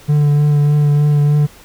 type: tone with vibrato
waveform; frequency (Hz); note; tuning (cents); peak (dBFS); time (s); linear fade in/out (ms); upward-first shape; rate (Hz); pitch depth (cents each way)
triangle; 147; D3; +2; -7; 0.08-1.47; 20; triangle; 3.3; 21
effects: pink hiss -42 dBFS RMS until 1.64 s